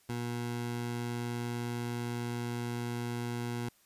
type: tone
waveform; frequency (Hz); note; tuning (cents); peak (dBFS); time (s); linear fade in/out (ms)
20% pulse; 119.7; A#2; +46; -29; 0.09-3.69; 5
effects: white hiss -66 dBFS RMS until 3.85 s + resampled to 32000 Hz